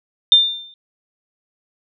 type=tone with exponential decay; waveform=sine; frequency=3601 Hz; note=A7; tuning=39 cents sharp; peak=-4 dBFS; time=0.32-0.74 s; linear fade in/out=1 ms; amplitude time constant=91 ms; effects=none